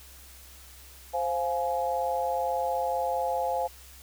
sine chord, F minor, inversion second, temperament equal with one note detuned, 523.3 / 698.5 / 840.3 Hz, C5 / F5 / Ab5, 0 / 0 / +20 cents, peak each -30 dBFS, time 1.13-3.68 s, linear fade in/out 20 ms, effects added 65 Hz sine -51 dBFS peak until 4.02 s + white hiss -51 dBFS RMS until 4.02 s

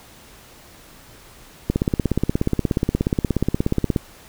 click train, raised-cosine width 3 ms, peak -5 dBFS, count 39, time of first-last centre 1.7-3.962 s, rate 16.8 Hz, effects pink hiss -46 dBFS RMS until 4.28 s

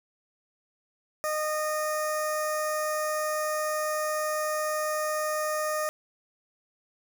15% pulse tone with notch filter, 614 Hz, D#5, 23 cents flat, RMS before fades -29 dBFS, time 1.24-5.89 s, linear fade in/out 0 ms, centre 3000 Hz, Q 0.64, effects none

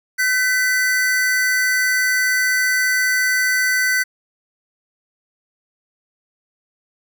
square tone pair together, 1522 / 1987.2 Hz, F#6 / B6, +48 / +10 cents, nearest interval perfect fourth, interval 462 cents, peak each -19 dBFS, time 0.18-4.04 s, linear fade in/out 20 ms, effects none

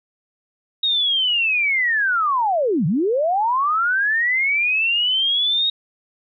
sine linear two-way sweep, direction down then up, 3777 to 137.8 to 3777 Hz, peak -16 dBFS, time 0.83-5.7 s, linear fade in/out 5 ms, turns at 2.86 s, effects none

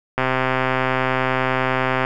click train, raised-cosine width 0.5 ms, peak -4 dBFS, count 244, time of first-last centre 0.18-2.049 s, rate 130 Hz, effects none

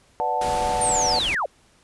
sine chord, B minor seventh, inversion none, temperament equal, 493.9 / 587.3 / 740 / 880 Hz, B4 / D5 / F#5 / A5, 0 / 0 / 0 / 0 cents, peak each -30 / -30 / -25 / -24 dBFS, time 0.2-1.19 s, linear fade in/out 0 ms
pink noise, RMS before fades -31 dBFS, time 0.41-1.35 s, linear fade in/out 5 ms
sine linear sweep, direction down, 9160 to 466.2 Hz, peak -21 dBFS, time 0.81-1.46 s, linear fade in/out 5 ms
effects pink hiss -58 dBFS RMS until 1.83 s + resampled to 24000 Hz

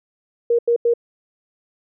sine tone bursts, 471.3 Hz, A#4, 19 cents sharp, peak -13 dBFS, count 3, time 0.5-0.938 s, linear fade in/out 5 ms, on 88 ms, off 87 ms, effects none

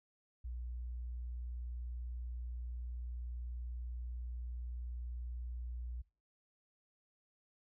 sine tone, 60.3 Hz, B1, 41 cents flat, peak -40 dBFS, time 0.44-6.02 s, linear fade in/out 10 ms, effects noise-tail reverb RT60 0.4 s tail -23 dB re dry

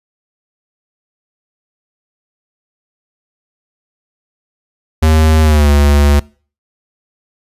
square tone with pitch glide, 78.6 to 72.08 Hz, D#2 to D2, +18 to -32 cents, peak -7 dBFS, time 5.02-6.2 s, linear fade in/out 10 ms, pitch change -150 cents, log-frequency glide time 5.42-5.7 s, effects noise-tail reverb RT60 0.4 s tail -24 dB re dry + resampled to 32000 Hz

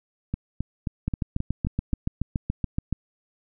two click trains, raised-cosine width 5 ms, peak -12 / -14 dBFS, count 14 / 7, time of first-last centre 1.08-2.927 / 0.34-1.936 s, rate 7.04 / 3.76 Hz, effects none

